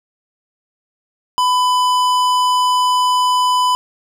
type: tone with tanh clipping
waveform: sine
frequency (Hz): 1000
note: B5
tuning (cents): +21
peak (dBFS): -14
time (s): 1.38-3.75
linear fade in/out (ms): 0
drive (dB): 17
effects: none